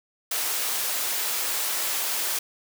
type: high-pass noise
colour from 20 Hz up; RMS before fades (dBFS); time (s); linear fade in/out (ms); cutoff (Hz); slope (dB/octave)
white; -27; 0.31-2.39; 5; 430; 12
effects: none